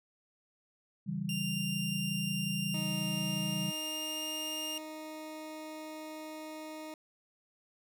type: chord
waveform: sine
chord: C# diminished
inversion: none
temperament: equal with one note detuned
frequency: 139.31 / 164.81 / 196 Hz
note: C#3 / E3 / G3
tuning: +9 / 0 / 0 cents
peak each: -40 / -37 / -36 dBFS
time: 1.06-3.72 s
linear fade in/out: 20 ms
type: tone with pitch glide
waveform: sawtooth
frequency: 2789 to 2817 Hz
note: F7 to F7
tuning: -3 to +14 cents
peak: -33 dBFS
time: 1.29-4.78 s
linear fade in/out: 2 ms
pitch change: +17 cents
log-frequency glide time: 2.64-4.25 s
type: tone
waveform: 20% pulse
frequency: 311.1 Hz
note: D#4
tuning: in tune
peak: -37 dBFS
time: 2.74-6.94 s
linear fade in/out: 2 ms
effects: none